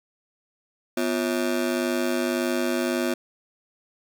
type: ring-modulated tone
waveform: 30% pulse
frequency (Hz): 299.1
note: D4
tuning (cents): +32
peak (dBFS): -17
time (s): 0.97-3.14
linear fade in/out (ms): 5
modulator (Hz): 50.9
effects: none